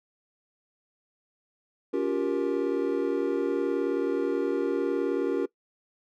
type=chord; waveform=triangle; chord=G half-diminished seventh; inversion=second; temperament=just; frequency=282.2 / 352.8 / 392 / 470.4 Hz; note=Db4 / F4 / G4 / Bb4; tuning=+31 / +18 / 0 / +16 cents; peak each=-28 dBFS; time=1.93-5.46 s; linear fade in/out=10 ms; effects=noise-tail reverb RT60 0.1 s tail -20 dB re dry